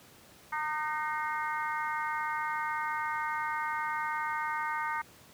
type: harmonic tone with a mistuned harmonic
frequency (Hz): 305.5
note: D#4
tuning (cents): -32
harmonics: 3 / 4 / 5 / 6 / 7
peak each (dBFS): -34 / -36 / -38 / -40 / -41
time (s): 0.52-5.02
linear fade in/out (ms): 10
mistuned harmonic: 6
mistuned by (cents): +28
effects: pink hiss -56 dBFS RMS until 5.33 s + high-pass 80 Hz 12 dB/octave